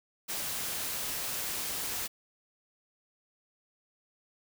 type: noise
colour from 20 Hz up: white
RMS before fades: -35 dBFS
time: 0.28-2.08 s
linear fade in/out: 20 ms
effects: none